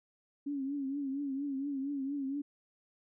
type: tone with vibrato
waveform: sine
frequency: 277.2 Hz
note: C#4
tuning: in tune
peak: -33 dBFS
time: 0.46-2.42 s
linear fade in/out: 10 ms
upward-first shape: triangle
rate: 4.3 Hz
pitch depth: 89 cents each way
effects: none